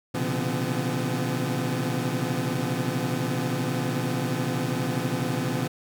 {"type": "tone cluster", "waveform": "25% pulse", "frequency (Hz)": [119.3, 131.7, 143.7, 171.4, 252.4], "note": ["A#2", "C3", "D3", "F3", "B3"], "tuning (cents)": [41, 12, -37, -32, 38], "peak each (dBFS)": -28, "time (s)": [0.14, 5.68], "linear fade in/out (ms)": 10, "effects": []}